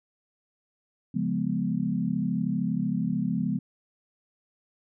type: chord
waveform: sine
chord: C# dominant seventh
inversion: none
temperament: equal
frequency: 138.59 / 174.61 / 207.7 / 246.9 Hz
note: C#3 / E#3 / G#3 / B3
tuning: 0 / 0 / 0 / 0 cents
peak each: -34 / -29 / -29 / -30 dBFS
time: 1.14-3.59 s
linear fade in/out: 10 ms
effects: none